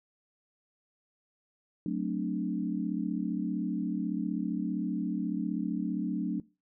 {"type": "chord", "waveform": "sine", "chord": "D dominant seventh", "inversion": "first", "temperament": "equal with one note detuned", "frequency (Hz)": [185, 220, 261.6, 297.4], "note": ["F#3", "A3", "C4", "D4"], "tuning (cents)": [0, 0, 0, 22], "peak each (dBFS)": [-33, -35, -37, -34], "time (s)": [1.86, 6.4], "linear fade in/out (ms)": 2, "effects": ["noise-tail reverb RT60 0.3 s tail -22 dB re dry"]}